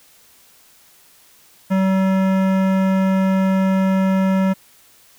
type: tone with hard clipping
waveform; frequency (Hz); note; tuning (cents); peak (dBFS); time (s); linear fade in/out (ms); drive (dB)
sine; 190.6; G3; -48; -16; 1.7-4.54; 20; 17
effects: white hiss -51 dBFS RMS until 5.18 s